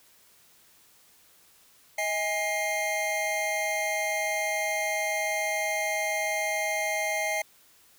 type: tone cluster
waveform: square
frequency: 634 / 821 / 2109 Hz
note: D#5 / G#5 / C7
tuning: +32 / -20 / +13 cents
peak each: -32 / -34 / -30 dBFS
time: 1.98-7.42 s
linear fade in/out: 5 ms
effects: white hiss -59 dBFS RMS until 7.98 s